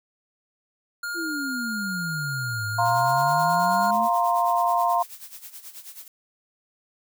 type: tone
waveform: square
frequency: 1415 Hz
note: F6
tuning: 22 cents sharp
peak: -29 dBFS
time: 1.03-3.91 s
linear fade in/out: 5 ms
type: exponential two-way sweep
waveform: sine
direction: down then up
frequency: 349.2 to 103.8 to 230.7 Hz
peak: -29 dBFS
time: 1.14-4.09 s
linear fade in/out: 50 ms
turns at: 2.67 s
type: chord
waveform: sine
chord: F suspended fourth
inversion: none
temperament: just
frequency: 698.5 / 931.3 / 1047.7 Hz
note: F5 / Bb5 / C6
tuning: 0 / -2 / +2 cents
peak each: -22 / -24 / -24 dBFS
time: 2.78-5.03 s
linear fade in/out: 10 ms
type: noise with tremolo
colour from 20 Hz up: blue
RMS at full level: -39 dBFS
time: 2.85-6.08 s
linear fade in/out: 2 ms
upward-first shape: sine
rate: 9.3 Hz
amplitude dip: 75%
effects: none